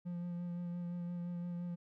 triangle tone with vibrato, 174.61 Hz, F3, in tune, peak -36 dBFS, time 0.05-1.76 s, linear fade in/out 20 ms, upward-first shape sine, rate 5.8 Hz, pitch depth 17 cents each way, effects none

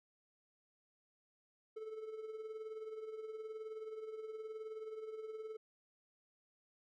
triangle tone with tremolo, 437.4 Hz, A4, 10 cents flat, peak -39 dBFS, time 1.76-5.57 s, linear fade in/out 10 ms, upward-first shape triangle, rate 19 Hz, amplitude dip 65%, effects none

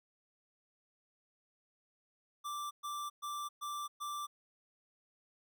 square tone bursts, 1174.7 Hz, D6, in tune, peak -39 dBFS, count 5, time 2.44-4.27 s, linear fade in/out 20 ms, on 270 ms, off 120 ms, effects none

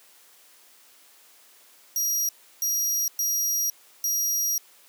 25% pulse tone bursts at uneven times, 5720 Hz, F8, 41 cents sharp, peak -18 dBFS, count 4, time 1.96-2.29 / 2.62-3.08 / 3.19-3.7 / 4.04-4.58 s, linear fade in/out 2 ms, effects white hiss -55 dBFS RMS until 4.88 s + high-pass 300 Hz 12 dB/octave

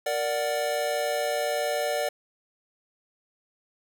square chord, Bb augmented, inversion none, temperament equal, 466.2 / 587.3 / 740 Hz, Bb4 / D5 / F#5, 0 / 0 / 0 cents, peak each -33 / -28 / -32 dBFS, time 0.06-2.09 s, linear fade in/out 5 ms, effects none

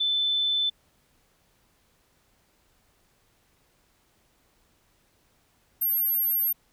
sine tone pair in turn, 3520 / 12606 Hz, A7 / G9, 0 / +9 cents, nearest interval octave + minor seventh, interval 2209 cents, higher second, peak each -22 dBFS, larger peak neither, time 0-0.7 / 5.81-6.53 s, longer second, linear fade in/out 10 ms, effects pink hiss -66 dBFS RMS until 6.72 s

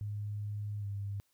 sine tone with pitch glide, 103.83 to 100.53 Hz, G#2 to G2, 0 to +44 cents, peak -35 dBFS, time 0.01-1.2 s, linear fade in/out 0 ms, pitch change -56 cents, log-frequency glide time 0.8-0.85 s, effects white hiss -75 dBFS RMS until 1.33 s

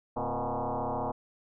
sine tone with frequency modulation, 103.83 Hz, G#2, in tune, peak -29 dBFS, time 0.16-1.12 s, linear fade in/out 10 ms, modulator 121 Hz, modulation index 7.8, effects none

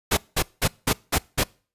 pink noise bursts, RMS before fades -20 dBFS, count 6, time 0.11-1.438 s, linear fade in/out 10 ms, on 63 ms, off 190 ms, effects noise-tail reverb RT60 0.4 s tail -25 dB re dry + resampled to 32000 Hz

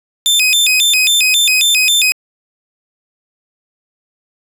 sawtooth tone with vibrato, 2992 Hz, F#7, 19 cents sharp, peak -6 dBFS, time 0.26-2.12 s, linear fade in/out 0 ms, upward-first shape square, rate 3.7 Hz, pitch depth 300 cents each way, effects resampled to 32000 Hz

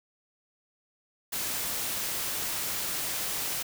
white noise, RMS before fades -32 dBFS, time 1.32-3.63 s, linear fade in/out 10 ms, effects none

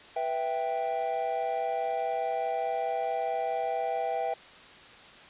triangle chord, E minor, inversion second, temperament equal with one note detuned, 491.6 / 659.3 / 784 Hz, B4 / E5 / G5, -8 / 0 / 0 cents, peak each -33 / -30 / -29 dBFS, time 0.16-4.34 s, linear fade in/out 5 ms, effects white hiss -50 dBFS RMS until 5.29 s + resampled to 8000 Hz

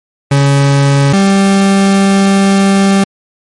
40% pulse tone pair in turn, 140 / 196 Hz, C#3 / G3, +18 / 0 cents, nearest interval tritone, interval 582 cents, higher second, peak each -5 dBFS, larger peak neither, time 0.31-1.13 / 1.13-3.04 s, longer second, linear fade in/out 5 ms, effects MP3 48 kbps

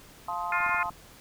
sine chord, F dominant seventh, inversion none, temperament just, 698.5 / 873.1 / 1047.7 / 1257.2 Hz, F5 / A5 / C6 / Eb6, 0 / -14 / +2 / +18 cents, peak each -36 / -34 / -34 / -37 dBFS, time 0.28-0.9 s, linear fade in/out 5 ms
harmonic tone, 353.1 Hz, F4, 19 cents sharp, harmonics 3 / 4 / 5 / 6 / 7, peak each -32 / -29 / -35 / -32 / -33 dBFS, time 0.52-0.83 s, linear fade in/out 2 ms
clicks, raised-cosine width 3 ms, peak -35 dBFS, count 6, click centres 0.605 / 0.664 / 0.694 / 0.746 / 0.858 / 0.906 s
effects pink hiss -52 dBFS RMS until 1.2 s

